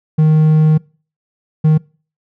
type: tone bursts at uneven times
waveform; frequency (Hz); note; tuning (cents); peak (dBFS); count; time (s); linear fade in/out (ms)
triangle; 155.56; D#3; 0; -5; 2; 0.18-0.78 / 1.64-1.78; 10
effects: noise-tail reverb RT60 0.4 s tail -25 dB re dry